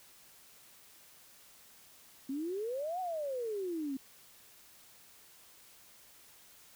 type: exponential two-way sweep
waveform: sine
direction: up then down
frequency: 260.6 to 757 to 260.6 Hz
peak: -34 dBFS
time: 2.29-3.97 s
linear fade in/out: 5 ms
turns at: 3 s
effects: white hiss -59 dBFS RMS until 6.75 s